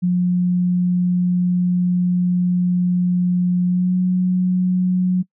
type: tone with pitch glide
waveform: sine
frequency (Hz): 178.9 to 182.55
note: F3 to F#3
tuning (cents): +42 to -23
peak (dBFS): -14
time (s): 0.02-5.23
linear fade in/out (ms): 20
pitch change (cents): +35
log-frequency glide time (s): 3.66-3.95
effects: noise-tail reverb RT60 0.1 s tail -23 dB re dry